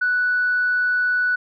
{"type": "tone", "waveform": "sine", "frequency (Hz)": 1481, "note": "F#6", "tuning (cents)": 1, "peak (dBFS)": -16, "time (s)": [0.01, 1.36], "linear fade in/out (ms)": 10, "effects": ["tanh soft clip ceiling -12 dBFS"]}